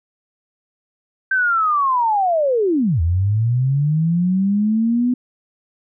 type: linear two-way sweep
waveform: sine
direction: down then up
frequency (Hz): 1568 to 79.4 to 251.2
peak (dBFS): -14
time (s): 1.31-5.14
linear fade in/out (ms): 5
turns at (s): 3.01
effects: none